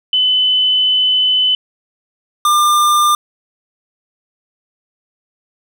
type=tone pair in turn; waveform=sine / square; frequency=3018 / 1197.7 Hz; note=F#7 / D6; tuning=+34 / +34 cents; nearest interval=octave + major third; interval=1600 cents; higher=first; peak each=-10 dBFS; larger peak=neither; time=0.13-1.55 / 2.45-3.15 s; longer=first; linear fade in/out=2 ms; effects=none